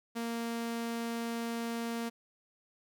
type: tone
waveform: sawtooth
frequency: 232.1 Hz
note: A#3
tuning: 7 cents flat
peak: -30 dBFS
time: 0.15-2.1 s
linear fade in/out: 20 ms
effects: none